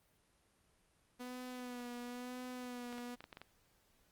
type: tone with vibrato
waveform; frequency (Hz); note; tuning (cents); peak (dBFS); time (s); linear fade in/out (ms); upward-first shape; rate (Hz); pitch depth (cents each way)
sawtooth; 246.9; B3; 0; -40; 1.19-3.16; 20; sine; 0.99; 33
type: clicks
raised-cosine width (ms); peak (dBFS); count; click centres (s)
0.3; -34; 7; 2.927 / 2.982 / 3.206 / 3.241 / 3.328 / 3.371 / 3.416
effects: pink hiss -73 dBFS RMS until 4.11 s + Opus 32 kbps